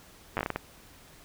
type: slowing click train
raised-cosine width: 0.5 ms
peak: -14 dBFS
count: 8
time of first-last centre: 0.37-0.56 s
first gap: 9 ms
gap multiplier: 1.36
effects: pink hiss -54 dBFS RMS until 1.24 s